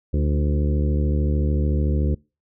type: harmonic tone with a mistuned harmonic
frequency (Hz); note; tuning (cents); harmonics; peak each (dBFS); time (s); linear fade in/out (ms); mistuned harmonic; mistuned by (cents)
73.6; D2; +4; 1 / 2 / 3 / 4 / 5 / 6 / 7; -19 / -25 / -29 / -31 / -33 / -35 / -36; 0.13-2.15; 10; 4; +34
effects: noise-tail reverb RT60 0.3 s tail -26 dB re dry